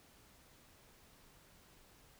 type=silence; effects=pink hiss -64 dBFS RMS until 2.19 s